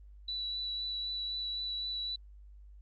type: tone with vibrato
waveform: sine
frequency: 3947 Hz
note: B7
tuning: 2 cents flat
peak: -34 dBFS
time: 0.28-2.16 s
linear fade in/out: 5 ms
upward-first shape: triangle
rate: 3.9 Hz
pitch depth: 14 cents each way
effects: added 50 Hz sine -50 dBFS peak until 2.81 s + Opus 24 kbps